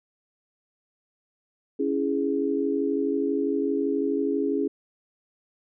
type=chord; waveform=sine; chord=C# minor; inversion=none; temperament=equal; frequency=277.2 / 329.6 / 415.3 Hz; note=C#4 / E4 / G#4; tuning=0 / 0 / 0 cents; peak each=-26 / -29 / -26 dBFS; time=1.79-4.68 s; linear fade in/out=10 ms; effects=none